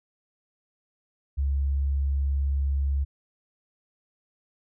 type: tone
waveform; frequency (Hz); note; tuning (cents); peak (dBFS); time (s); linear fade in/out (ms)
sine; 69.3; C#2; 0; -22; 1.37-3.05; 20
effects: none